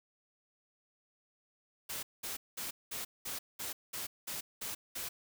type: noise bursts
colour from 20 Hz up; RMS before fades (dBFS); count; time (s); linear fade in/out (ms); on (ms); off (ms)
white; -40; 10; 1.89-5.09; 10; 140; 200
effects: none